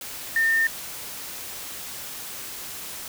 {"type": "tone in noise", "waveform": "sine", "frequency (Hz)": 1813, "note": "A#6", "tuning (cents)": -49, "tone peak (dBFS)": -18, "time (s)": [0.36, 0.67], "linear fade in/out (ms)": 2, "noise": "white", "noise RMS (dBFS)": -36, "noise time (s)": [0.01, 3.08], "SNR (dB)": 15, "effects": []}